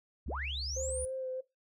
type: tone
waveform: sine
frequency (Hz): 69.6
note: C#2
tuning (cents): +8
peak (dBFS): -38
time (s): 0.26-1.05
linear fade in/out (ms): 5
type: linear sweep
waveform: sine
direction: up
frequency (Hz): 139.6 to 9830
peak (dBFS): -36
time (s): 0.28-1.05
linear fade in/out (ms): 0
type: tone with vibrato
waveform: sine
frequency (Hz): 520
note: C5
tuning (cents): -11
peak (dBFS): -35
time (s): 0.76-1.41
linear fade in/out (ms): 10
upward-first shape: sine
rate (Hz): 3.2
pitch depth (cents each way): 20
effects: noise-tail reverb RT60 0.2 s tail -18 dB re dry + tanh soft clip ceiling -24 dBFS